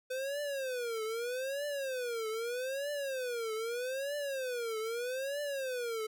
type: tone with vibrato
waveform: square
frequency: 505 Hz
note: B4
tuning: 39 cents sharp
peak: -35 dBFS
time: 0.1-6.07 s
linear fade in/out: 10 ms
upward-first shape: triangle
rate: 0.8 Hz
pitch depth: 270 cents each way
effects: none